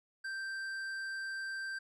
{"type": "tone with tanh clipping", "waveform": "sine", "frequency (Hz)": 1568, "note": "G6", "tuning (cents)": 0, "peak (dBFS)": -39, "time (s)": [0.24, 1.79], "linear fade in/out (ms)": 10, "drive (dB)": 10, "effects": []}